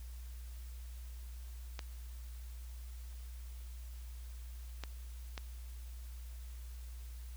clicks, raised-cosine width 0.2 ms, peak -24 dBFS, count 3, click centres 1.792 / 4.837 / 5.378 s, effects added 60 Hz sine -44 dBFS peak until 7.36 s + white hiss -61 dBFS RMS until 7.36 s

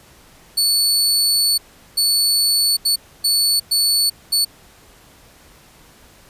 sawtooth tone bursts at uneven times, 4450 Hz, C#8, 6 cents sharp, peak -11 dBFS, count 6, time 0.57-1.58 / 1.97-2.77 / 2.85-2.96 / 3.24-3.6 / 3.71-4.1 / 4.32-4.45 s, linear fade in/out 10 ms, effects pink hiss -48 dBFS RMS until 6.29 s + resampled to 32000 Hz

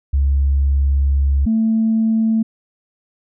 sine tone pair in turn, 69.3 / 222.6 Hz, C#2 / A3, 0 / +20 cents, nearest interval octave + minor sixth, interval 2020 cents, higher second, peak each -11 / -12 dBFS, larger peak first, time 0.13-1.46 / 1.46-2.43 s, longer first, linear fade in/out 10 ms, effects tanh soft clip ceiling -8 dBFS

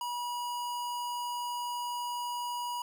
square tone, 968 Hz, B5, 35 cents flat, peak -34 dBFS, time 0.01-2.82 s, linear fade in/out 2 ms, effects none

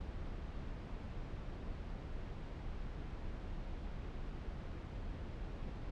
brown noise, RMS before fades -44 dBFS, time 0-5.91 s, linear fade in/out 10 ms, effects low-pass 4000 Hz 12 dB/octave

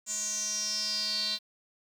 square tone with band-pass filter sweep, 212.4 Hz, G#3, 39 cents sharp, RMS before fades -32 dBFS, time 0.06-1.39 s, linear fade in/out 50 ms, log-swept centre 7100 to 4100 Hz, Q 9.8, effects 9-bit

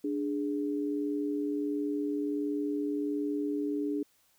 sine tone pair together, 293.1 / 414.5 Hz, D4 / G#4, -3 / -3 cents, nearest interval tritone, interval 600 cents, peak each -30 / -35 dBFS, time 0.04-4.03 s, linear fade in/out 5 ms, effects white hiss -68 dBFS RMS until 4.38 s

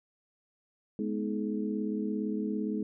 sine tone cluster, 210.8 / 248.3 / 314.9 / 425.6 Hz, G#3 / B3 / D#4 / G#4, +26 / +9 / +21 / +42 cents, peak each -32 / -37 / -36 / -38 dBFS, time 0.99-2.83 s, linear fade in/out 2 ms, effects none

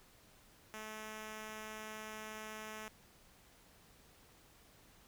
5% pulse tone, 216.5 Hz, A3, 28 cents flat, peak -34 dBFS, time 0.74-2.88 s, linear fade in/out 0 ms, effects pink hiss -64 dBFS RMS until 5.07 s

